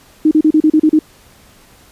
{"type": "tone bursts", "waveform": "sine", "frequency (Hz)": 310, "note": "D#4", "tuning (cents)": -6, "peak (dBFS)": -6, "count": 8, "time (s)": [0.25, 0.991], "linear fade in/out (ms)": 5, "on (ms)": 62, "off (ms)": 35, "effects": ["pink hiss -46 dBFS RMS until 1.91 s", "resampled to 32000 Hz"]}